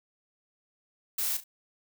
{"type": "noise with echo", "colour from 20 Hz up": "blue", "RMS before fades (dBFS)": -30, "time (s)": [1.18, 1.37], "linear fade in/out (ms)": 5, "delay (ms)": 35, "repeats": 2, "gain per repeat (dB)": -11, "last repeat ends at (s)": 1.44, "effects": []}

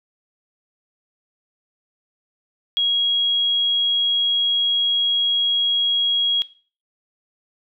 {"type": "tone", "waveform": "sine", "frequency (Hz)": 3300, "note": "G#7", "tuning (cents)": -12, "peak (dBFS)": -16, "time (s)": [2.77, 6.42], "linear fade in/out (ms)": 0, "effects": ["noise-tail reverb RT60 0.4 s tail -18 dB re dry"]}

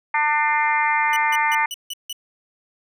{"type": "harmonic tone", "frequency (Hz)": 299.4, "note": "D4", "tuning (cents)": 33, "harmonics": [3, 4, 5, 6, 7, 8], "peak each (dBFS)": [-20, -27, -30, -25, -22, -31], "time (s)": [0.14, 1.66], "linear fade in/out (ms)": 5}
{"type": "tone bursts", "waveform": "sawtooth", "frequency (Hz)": 2960, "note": "F#7", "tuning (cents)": 0, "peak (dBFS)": -24, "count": 6, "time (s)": [1.13, 2.128], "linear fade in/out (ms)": 2, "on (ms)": 33, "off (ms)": 160}
{"effects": []}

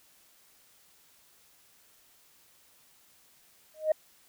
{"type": "tone with exponential growth", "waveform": "sine", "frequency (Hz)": 622.3, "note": "D#5", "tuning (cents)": 0, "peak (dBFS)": -17, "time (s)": [3.74, 3.92], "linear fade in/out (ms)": 5, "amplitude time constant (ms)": 37, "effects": ["tanh soft clip ceiling -16 dBFS", "white hiss -62 dBFS RMS until 4.28 s"]}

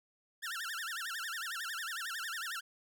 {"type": "tone with vibrato", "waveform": "sawtooth", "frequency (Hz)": 1568, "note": "G6", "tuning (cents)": 0, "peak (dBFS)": -34, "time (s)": [0.42, 2.61], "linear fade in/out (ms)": 20, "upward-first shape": "sine", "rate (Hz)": 11, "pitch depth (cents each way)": 290, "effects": []}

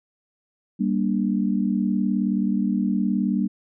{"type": "chord", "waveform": "sine", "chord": "G minor", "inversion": "none", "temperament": "just", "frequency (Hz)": [196, 235.2, 294], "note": ["G3", "Bb3", "D4"], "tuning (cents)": [0, 16, 2], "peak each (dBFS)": [-22, -24, -27], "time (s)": [0.79, 3.48], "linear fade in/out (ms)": 20, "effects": []}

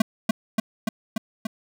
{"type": "tone with echo", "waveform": "square", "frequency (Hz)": 220, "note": "A3", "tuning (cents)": 0, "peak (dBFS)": -15, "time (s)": [0, 0.02], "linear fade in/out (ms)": 5, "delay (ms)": 290, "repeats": 5, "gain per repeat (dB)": -2, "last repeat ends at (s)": 1.47, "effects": []}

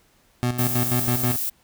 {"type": "tone with tremolo", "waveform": "25% pulse", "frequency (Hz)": 122.9, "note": "B2", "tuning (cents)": -8, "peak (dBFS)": -16, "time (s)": [0.43, 1.36], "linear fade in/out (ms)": 0, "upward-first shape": "square", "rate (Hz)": 6.2, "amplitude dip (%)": 65}
{"type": "noise", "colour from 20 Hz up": "violet", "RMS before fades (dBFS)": -26, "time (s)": [0.58, 1.5], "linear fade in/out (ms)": 10}
{"effects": ["pink hiss -60 dBFS RMS until 1.63 s"]}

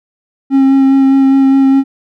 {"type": "tone with vibrato", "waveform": "triangle", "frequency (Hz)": 270, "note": "C#4", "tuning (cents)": -45, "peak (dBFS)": -3, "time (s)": [0.5, 1.84], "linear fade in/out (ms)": 50, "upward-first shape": "sine", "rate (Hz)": 4.9, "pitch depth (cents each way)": 13, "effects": []}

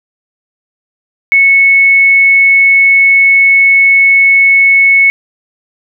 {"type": "tone", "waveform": "sine", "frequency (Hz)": 2204, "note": "C#7", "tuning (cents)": -11, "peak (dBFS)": -3, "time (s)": [1.32, 5.1], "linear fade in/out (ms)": 0, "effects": []}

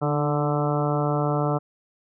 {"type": "harmonic tone with a mistuned harmonic", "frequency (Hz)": 146.83, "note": "D3", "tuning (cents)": 0, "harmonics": [1, 2, 3, 4, 5, 6, 7, 8, 9], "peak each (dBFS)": [-24, -29, -29, -29, -30, -35, -35, -35, -33], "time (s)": [0.01, 1.59], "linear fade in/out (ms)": 20, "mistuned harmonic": 2, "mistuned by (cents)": 33, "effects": []}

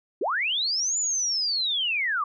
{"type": "linear two-way sweep", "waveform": "sine", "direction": "up then down", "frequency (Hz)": [293.7, 7090, 1105], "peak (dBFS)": -23, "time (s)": [0.21, 2.24], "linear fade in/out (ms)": 5, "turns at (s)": 0.98, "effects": []}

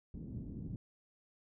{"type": "low-pass noise", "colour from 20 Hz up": "white", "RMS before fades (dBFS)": -44, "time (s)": [0.14, 0.76], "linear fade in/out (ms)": 2, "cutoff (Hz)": 250, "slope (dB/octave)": 24, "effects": []}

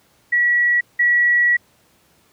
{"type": "tone pair in turn", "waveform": "sine", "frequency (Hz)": [1931, 1931], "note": ["B6", "B6"], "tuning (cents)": [-39, -39], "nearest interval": "unison", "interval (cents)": 0, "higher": "neither", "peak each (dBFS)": [-13, -12], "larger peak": "second", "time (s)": [[0.32, 0.81], [0.99, 1.57]], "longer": "second", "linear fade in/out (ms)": 10, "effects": ["pink hiss -57 dBFS RMS until 2.32 s", "high-pass 80 Hz 12 dB/octave"]}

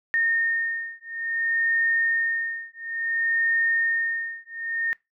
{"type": "beating tone pair", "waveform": "sine", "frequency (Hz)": [1833, 1833.58], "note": ["A#6", "A#6"], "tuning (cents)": [-30, -29], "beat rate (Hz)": 0.58, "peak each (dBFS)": -25, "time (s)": [0.14, 4.93], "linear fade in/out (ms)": 0, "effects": ["noise-tail reverb RT60 0.2 s tail -22 dB re dry"]}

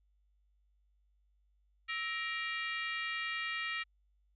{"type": "harmonic tone with a mistuned harmonic", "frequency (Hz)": 470, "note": "A#4", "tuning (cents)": 14, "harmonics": [3, 4, 5, 6, 7, 8, 9], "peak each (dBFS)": [-43, -39, -40, -44, -48, -53, -54], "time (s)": [1.88, 3.84], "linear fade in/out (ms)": 20, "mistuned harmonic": 3, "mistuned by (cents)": -130, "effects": ["added 50 Hz sine -69 dBFS peak until 4.35 s"]}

